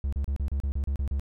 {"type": "tone bursts", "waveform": "triangle", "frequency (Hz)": 69.3, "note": "C#2", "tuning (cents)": 0, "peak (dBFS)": -23, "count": 10, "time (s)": [0.04, 1.196], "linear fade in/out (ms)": 0, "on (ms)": 85, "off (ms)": 34, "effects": []}